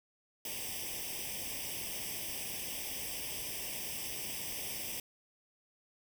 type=noise with comb filter; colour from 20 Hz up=white; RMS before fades=-40 dBFS; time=0.45-5 s; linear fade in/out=2 ms; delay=0.36 ms; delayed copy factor=+1; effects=none